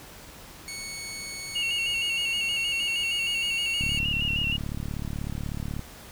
15% pulse tone with pitch glide, 2217 to 2230 Hz, C#7 to C#7, 0 to +10 cents, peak -28 dBFS, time 0.68-3.99 s, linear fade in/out 0 ms, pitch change +10 cents, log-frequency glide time 2.61-3.43 s
sine tone with vibrato, 2794 Hz, F7, in tune, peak -25 dBFS, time 1.55-4.57 s, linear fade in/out 10 ms, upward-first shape square, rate 6.4 Hz, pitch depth 42 cents each way
click train, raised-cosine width 5 ms, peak -20 dBFS, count 73, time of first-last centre 3.81-5.793 s, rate 36.3 Hz
effects pink hiss -46 dBFS RMS until 6.11 s

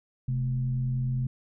sine tone with frequency modulation, 128.6 Hz, C3, 30 cents flat, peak -25 dBFS, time 0.28-1.27 s, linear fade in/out 5 ms, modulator 90.3 Hz, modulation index 0.42, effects none

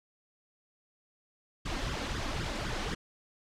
pink noise with flanger, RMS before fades -34 dBFS, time 1.65-2.95 s, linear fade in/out 10 ms, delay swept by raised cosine 0.58 to 3.88 ms, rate 3.9 Hz, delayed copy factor +0.75, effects low-pass 5000 Hz 12 dB/octave

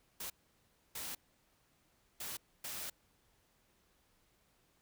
white noise bursts at uneven times, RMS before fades -43 dBFS, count 4, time 0.2-0.3 / 0.95-1.15 / 2.2-2.37 / 2.64-2.9 s, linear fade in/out 5 ms, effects pink hiss -73 dBFS RMS until 4.81 s

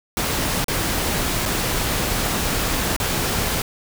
pink noise with dropouts, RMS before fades -22 dBFS, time 0.17-3.62 s, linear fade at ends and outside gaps 1 ms, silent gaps 0.643-0.682 / 1.455-1.459 / 2.964-3 s, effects none

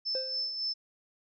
sine tone with tremolo, 5274 Hz, E8, in tune, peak -29 dBFS, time 0.05-0.74 s, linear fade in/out 20 ms, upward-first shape sine, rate 3.6 Hz, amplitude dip 50%
triangle tone with exponential decay, 523.3 Hz, C5, in tune, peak -29 dBFS, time 0.15-0.57 s, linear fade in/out 1 ms, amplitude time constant 91 ms
effects none

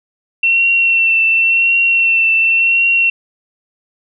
sine tone with vibrato, 2708 Hz, E7, 46 cents sharp, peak -9 dBFS, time 0.43-3.1 s, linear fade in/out 5 ms, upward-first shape triangle, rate 0.92 Hz, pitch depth 26 cents each way, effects none

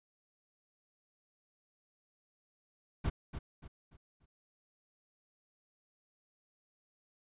brown noise with echo, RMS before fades -32 dBFS, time 3.04-3.1 s, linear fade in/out 10 ms, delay 290 ms, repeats 4, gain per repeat -9 dB, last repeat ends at 4.26 s, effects resampled to 8000 Hz

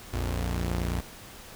sawtooth tone pair together, 58.94 / 88 Hz, A#1 / F2, +20 / +14 cents, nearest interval perfect fifth, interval 694 cents, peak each -25 / -28 dBFS, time 0.13-1.01 s, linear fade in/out 10 ms, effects pink hiss -46 dBFS RMS until 1.55 s

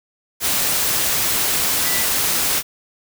sine tone in noise, 1975.5 Hz, B6, in tune, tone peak -27 dBFS, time 1.83-2.07 s, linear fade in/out 50 ms, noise white, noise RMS -19 dBFS, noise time 0.4-2.63 s, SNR -11 dB, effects none

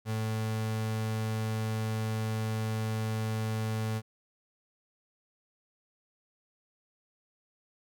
35% pulse tone, 110 Hz, A2, in tune, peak -28 dBFS, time 0.05-4.02 s, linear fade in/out 50 ms, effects none

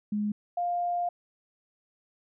sine tone pair in turn, 208.8 / 702.3 Hz, G#3 / F5, +10 / +10 cents, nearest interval octave + major sixth, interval 2100 cents, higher second, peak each -26 dBFS, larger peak neither, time 0.12-0.32 / 0.57-1.09 s, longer second, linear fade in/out 5 ms, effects none

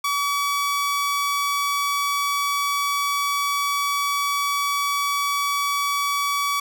sawtooth tone, 1140 Hz, C#6, 48 cents sharp, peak -17 dBFS, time 0.04-6.6 s, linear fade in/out 5 ms, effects none

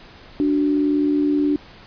sine tone pair together, 292.7 / 371.6 Hz, D4 / F#4, -6 / +7 cents, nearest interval major third, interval 413 cents, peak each -16 / -25 dBFS, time 0.4-1.56 s, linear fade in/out 0 ms, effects pink hiss -44 dBFS RMS until 1.86 s + resampled to 11025 Hz

